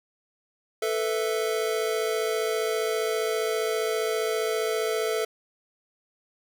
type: chord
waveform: square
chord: A suspended second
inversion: none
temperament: just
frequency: 440 / 495 / 660 Hz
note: A4 / B4 / E5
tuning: 0 / +4 / +2 cents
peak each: -27 / -33 / -32 dBFS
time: 0.82-5.25 s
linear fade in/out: 5 ms
effects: none